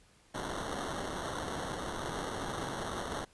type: noise with sample-and-hold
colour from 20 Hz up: blue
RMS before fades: -38 dBFS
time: 0.34-3.25 s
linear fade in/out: 10 ms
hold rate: 2450 Hz
effects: pink hiss -64 dBFS RMS until 3.33 s + resampled to 24000 Hz